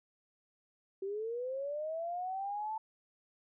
sine linear sweep, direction up, 380 to 888 Hz, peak -35 dBFS, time 1.02-2.78 s, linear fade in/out 5 ms, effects none

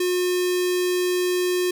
square tone with notch filter, 360 Hz, F#4, 47 cents flat, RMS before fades -22 dBFS, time 0-1.71 s, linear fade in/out 5 ms, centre 840 Hz, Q 0.59, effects none

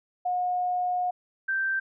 sine tone pair in turn, 722 / 1564.7 Hz, F#5 / G6, -43 / -4 cents, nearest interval octave + minor second, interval 1339 cents, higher second, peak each -24 dBFS, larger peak neither, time 0.25-1.11 / 1.48-1.8 s, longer first, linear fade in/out 10 ms, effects none

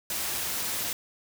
white noise, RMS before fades -31 dBFS, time 0.1-0.93 s, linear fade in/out 2 ms, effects none

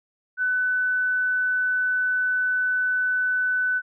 sine tone, 1500 Hz, F#6, 23 cents sharp, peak -20 dBFS, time 0.37-3.82 s, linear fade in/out 50 ms, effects none

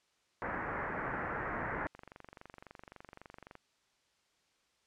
white low-pass noise, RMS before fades -38 dBFS, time 0.42-1.87 s, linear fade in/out 0 ms, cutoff 1900 Hz, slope 48 dB/octave
click train, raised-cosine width 0.5 ms, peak -34 dBFS, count 39, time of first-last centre 1.95-3.553 s, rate 23.7 Hz
effects white hiss -74 dBFS RMS until 4.86 s + low-pass 6000 Hz 12 dB/octave

